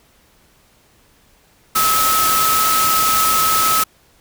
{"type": "tone in noise", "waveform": "sine", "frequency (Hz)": 1291, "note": "E6", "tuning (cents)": -37, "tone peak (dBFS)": -15, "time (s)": [1.75, 3.84], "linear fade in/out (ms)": 10, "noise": "white", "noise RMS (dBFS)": -18, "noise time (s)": [1.75, 3.84], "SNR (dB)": 0, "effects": ["pink hiss -54 dBFS RMS until 4.2 s"]}